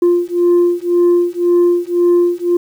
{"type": "beating tone pair", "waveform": "sine", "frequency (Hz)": [348.8, 350.7], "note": ["F4", "F4"], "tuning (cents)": [-2, 7], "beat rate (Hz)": 1.9, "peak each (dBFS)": -11, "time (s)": [0.02, 2.57], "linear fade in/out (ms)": 5, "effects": ["tanh soft clip ceiling -6 dBFS", "7-bit"]}